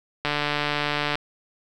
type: click train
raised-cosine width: 0.3 ms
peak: -8 dBFS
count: 134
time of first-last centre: 0.25-1.155 s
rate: 147 Hz
effects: none